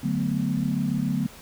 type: chord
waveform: sine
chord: B minor seventh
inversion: first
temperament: equal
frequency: 146.83 / 185 / 220 / 246.9 Hz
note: D3 / F#3 / A3 / B3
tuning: 0 / 0 / 0 / 0 cents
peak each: -28 dBFS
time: 0.03-1.27 s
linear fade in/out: 10 ms
effects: pink hiss -46 dBFS RMS until 1.41 s